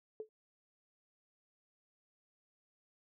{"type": "tone with exponential decay", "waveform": "sine", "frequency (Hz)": 434, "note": "A4", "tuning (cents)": -24, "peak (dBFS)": -36, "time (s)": [0.2, 0.29], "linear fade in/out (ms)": 1, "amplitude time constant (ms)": 19, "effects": []}